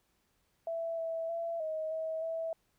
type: tone with pitch steps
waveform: sine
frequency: 663 / 656 / 671 / 630 / 641 / 654 Hz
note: E5 / E5 / E5 / D#5 / E5 / E5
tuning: +10 / -9 / +31 / +21 / -49 / -14 cents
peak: -33 dBFS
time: 0.67-2.53 s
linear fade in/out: 2 ms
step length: 310 ms
effects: pink hiss -75 dBFS RMS until 2.78 s